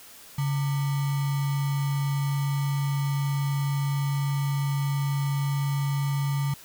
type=tone with sample-and-hold; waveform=sine; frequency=140.3 Hz; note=C#3; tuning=21 cents sharp; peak=-23 dBFS; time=0.38-6.54 s; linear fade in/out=5 ms; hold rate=1050 Hz; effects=white hiss -48 dBFS RMS until 6.64 s